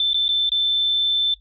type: tone with dropouts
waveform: sine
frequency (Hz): 3538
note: A7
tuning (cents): +9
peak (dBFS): -16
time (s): 0-1.34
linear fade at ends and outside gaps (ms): 2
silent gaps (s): 0.133-0.143 / 0.282-0.29 / 0.493-0.518
effects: noise-tail reverb RT60 0.1 s tail -18 dB re dry + added 50 Hz sine -49 dBFS peak until 1.4 s